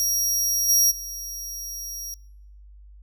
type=tone with level steps; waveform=sawtooth; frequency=5660 Hz; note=F8; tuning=22 cents sharp; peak=-18 / -13 / -29 dBFS; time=0-2.14 s; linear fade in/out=0 ms; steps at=0.68 / 0.9 s; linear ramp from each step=20 ms; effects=noise-tail reverb RT60 0.7 s tail -26 dB re dry + added 50 Hz sine -44 dBFS peak until 3.02 s